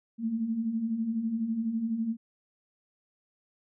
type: beating tone pair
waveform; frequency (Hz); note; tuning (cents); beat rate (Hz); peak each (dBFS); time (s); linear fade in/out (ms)
sine; 215.8 / 227.8; A3 / A#3; -33 / -40; 12; -36 / -28; 0.18-2.17; 50
effects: none